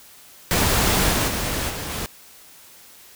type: noise with level steps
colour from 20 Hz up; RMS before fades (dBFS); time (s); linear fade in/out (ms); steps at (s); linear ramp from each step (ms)
pink; -19 / -21 / -25 / -30 / -28; 0.51-2.06; 0; 1.11 / 1.27 / 1.69 / 1.89; 20
effects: white hiss -47 dBFS RMS until 3.15 s